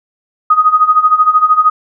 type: tone with tremolo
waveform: sine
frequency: 1249 Hz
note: D#6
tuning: 6 cents sharp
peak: -3 dBFS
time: 0.5-1.7 s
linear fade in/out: 5 ms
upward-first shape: sine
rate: 13 Hz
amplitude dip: 80%
effects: none